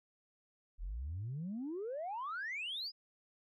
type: exponential sweep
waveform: sine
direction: up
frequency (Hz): 38.16 to 5130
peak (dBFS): -37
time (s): 0.78-2.92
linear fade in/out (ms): 50
effects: tanh soft clip ceiling -35 dBFS